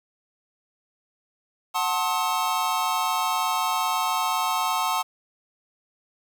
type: chord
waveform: square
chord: F# diminished seventh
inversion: none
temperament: just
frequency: 740 / 888 / 1065.6 / 1278.7 Hz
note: F#5 / A5 / C6 / Eb6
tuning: 0 / +16 / +31 / +47 cents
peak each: -30 / -28 / -28 / -30 dBFS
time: 1.74-5.03 s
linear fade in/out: 20 ms
effects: 8-bit